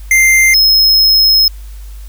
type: tone pair in turn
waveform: square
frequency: 2093 / 5157 Hz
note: C7 / E8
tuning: 0 / -39 cents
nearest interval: octave + major third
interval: 1561 cents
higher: second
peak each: -6 dBFS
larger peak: neither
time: 0.11-0.54 / 0.54-1.48 s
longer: second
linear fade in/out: 2 ms
effects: added 50 Hz sine -26 dBFS peak until 2.08 s + white hiss -44 dBFS RMS until 2.08 s